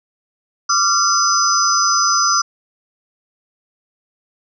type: tone cluster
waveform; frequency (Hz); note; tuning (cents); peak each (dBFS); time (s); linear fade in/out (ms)
sine; 1175 / 1371 / 5030 / 6020; D6 / F6 / D#8 / F#8; +1 / -32 / +18 / +29; -18; 0.69-2.42; 10
effects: none